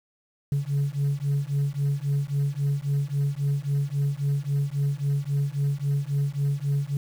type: beating tone pair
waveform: sine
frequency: 139.6 / 143.3 Hz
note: C#3 / D3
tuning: +13 / -42 cents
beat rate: 3.7 Hz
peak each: -24 dBFS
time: 0.52-6.97 s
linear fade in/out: 2 ms
effects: tanh soft clip ceiling -19 dBFS + 8-bit